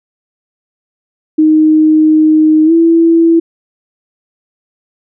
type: tone with pitch glide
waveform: sine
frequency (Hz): 311.1 to 331.5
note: D#4 to E4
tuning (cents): 0 to +10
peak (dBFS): -4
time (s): 1.38-3.4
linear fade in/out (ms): 10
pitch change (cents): +110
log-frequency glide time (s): 2.65-2.72
effects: none